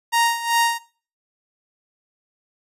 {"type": "tone with tremolo", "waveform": "sawtooth", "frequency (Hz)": 932.3, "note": "A#5", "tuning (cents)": 0, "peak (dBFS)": -11, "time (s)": [0.12, 0.79], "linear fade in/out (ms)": 20, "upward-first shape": "sine", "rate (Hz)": 2.6, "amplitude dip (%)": 75, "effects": ["noise-tail reverb RT60 0.4 s tail -19 dB re dry", "resampled to 32000 Hz"]}